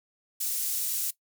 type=high-pass noise; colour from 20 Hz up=pink; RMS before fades=-30 dBFS; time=0.4-1.11 s; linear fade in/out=10 ms; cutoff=8700 Hz; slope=12 dB/octave; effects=noise-tail reverb RT60 0.1 s tail -18 dB re dry